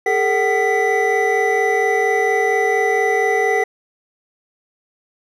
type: tone cluster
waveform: triangle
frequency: 408.9 / 453.2 / 757 / 1986 Hz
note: G#4 / A#4 / F#5 / B6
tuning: -27 / -49 / +39 / +9 cents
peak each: -18 dBFS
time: 0.06-3.64 s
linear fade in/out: 5 ms
effects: none